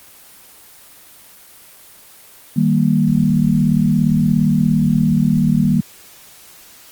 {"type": "chord", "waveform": "sine", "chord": "Eb major", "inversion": "none", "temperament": "equal", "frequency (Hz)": [155.56, 196, 233.1], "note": ["Eb3", "G3", "Bb3"], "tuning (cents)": [0, 0, 0], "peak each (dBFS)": -16, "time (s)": [2.56, 5.81], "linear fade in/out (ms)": 10, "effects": ["white hiss -43 dBFS RMS until 6.91 s", "Opus 24 kbps"]}